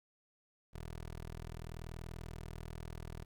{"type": "tone", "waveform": "15% pulse", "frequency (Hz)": 40.52, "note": "E1", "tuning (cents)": -29, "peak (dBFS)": -38, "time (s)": [0.73, 3.25], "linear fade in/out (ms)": 20, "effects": ["11-bit"]}